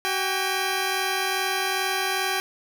10% pulse tone pair together, 379.3 / 801 Hz, F#4 / G5, +43 / +37 cents, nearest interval octave + minor second, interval 1294 cents, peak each -18 dBFS, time 0.05-2.4 s, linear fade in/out 0 ms, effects none

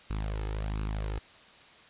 sawtooth tone with flanger, 52.5 Hz, G#1, 19 cents sharp, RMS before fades -33 dBFS, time 0.1-1.19 s, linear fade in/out 5 ms, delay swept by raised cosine 0.75 to 2.35 ms, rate 1.4 Hz, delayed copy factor +0.6, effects white hiss -54 dBFS RMS until 1.89 s + resampled to 8000 Hz

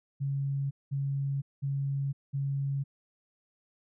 sine tone bursts, 138.59 Hz, C#3, in tune, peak -28 dBFS, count 4, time 0.2-2.84 s, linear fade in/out 20 ms, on 510 ms, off 200 ms, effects none

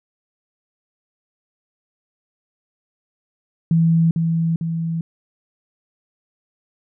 sine tone with echo, 164.81 Hz, E3, in tune, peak -12 dBFS, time 3.71-4.11 s, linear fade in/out 2 ms, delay 450 ms, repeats 2, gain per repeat -4 dB, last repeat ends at 5.01 s, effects none

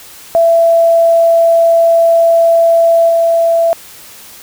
sine tone with level steps, 668 Hz, E5, 23 cents sharp, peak -5 / -7 dBFS, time 0.35-3.73 s, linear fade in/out 0 ms, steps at 3.08 s, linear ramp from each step 20 ms, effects white hiss -35 dBFS RMS until 4.42 s

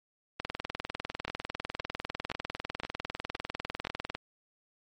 two click trains, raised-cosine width 0.3 ms, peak -19 / -17 dBFS, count 6 / 76, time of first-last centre 1.28-3.871 / 0.4-4.15 s, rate 1.93 / 20 Hz, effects MP3 48 kbps

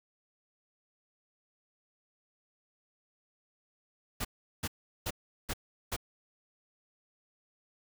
pink noise bursts, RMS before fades -34 dBFS, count 5, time 4.2-5.965 s, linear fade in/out 10 ms, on 49 ms, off 380 ms, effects none

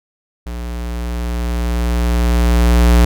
square tone with level ramp, 59.4 Hz, A#1, 33 cents sharp, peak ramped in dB -24 to -7 dBFS, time 0.46-3.05 s, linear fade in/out 5 ms, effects none

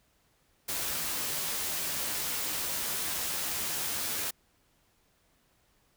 white noise with comb filter, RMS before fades -33 dBFS, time 0.68-4.31 s, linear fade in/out 10 ms, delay 13 ms, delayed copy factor +0.5, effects pink hiss -69 dBFS RMS until 5.96 s

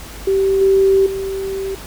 sine tone with level steps, 387.8 Hz, G4, 19 cents flat, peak -12 / -9 / -20 dBFS, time 0.27-1.75 s, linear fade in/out 5 ms, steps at 0.61 / 1.06 s, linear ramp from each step 5 ms, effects added 50 Hz sine -35 dBFS peak until 1.86 s + pink hiss -35 dBFS RMS until 1.86 s

